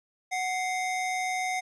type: tone pair together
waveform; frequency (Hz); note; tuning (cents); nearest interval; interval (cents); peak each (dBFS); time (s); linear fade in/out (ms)
square; 740 / 2093; F#5 / C7; 0 / 0; octave + tritone; 1800; -30 / -33; 0.31-1.61; 20
effects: resampled to 22050 Hz